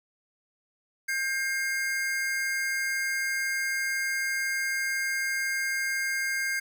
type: tone pair together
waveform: square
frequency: 1594 / 2128 Hz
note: G6 / C7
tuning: +28 / +29 cents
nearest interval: perfect fourth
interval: 501 cents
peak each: -30 / -31 dBFS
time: 1.08-6.6 s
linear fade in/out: 10 ms
effects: 10-bit